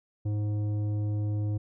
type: tone with tanh clipping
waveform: triangle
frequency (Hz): 104.7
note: G#2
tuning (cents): +15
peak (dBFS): -28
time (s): 0.25-1.58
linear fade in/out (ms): 10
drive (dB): 14
effects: none